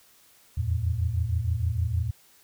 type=tone cluster; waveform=sine; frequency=80.8 / 87.2 / 113.4 Hz; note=E2 / F2 / A#2; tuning=-34 / -2 / -47 cents; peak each=-28 dBFS; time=0.57-2.11 s; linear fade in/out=10 ms; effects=white hiss -58 dBFS RMS until 2.43 s